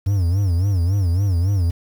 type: tone with vibrato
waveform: triangle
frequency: 92.6 Hz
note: F#2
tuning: 2 cents sharp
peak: -13 dBFS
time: 0.06-1.71 s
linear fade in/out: 10 ms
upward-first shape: sine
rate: 3.6 Hz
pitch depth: 170 cents each way
effects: 7-bit